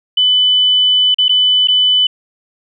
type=tone with dropouts; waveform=sine; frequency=3000 Hz; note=F#7; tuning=23 cents sharp; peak=-8 dBFS; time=0.17-2.07 s; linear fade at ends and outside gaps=5 ms; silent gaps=1.145-1.184 / 1.283-1.292 / 1.674-1.683 s; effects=none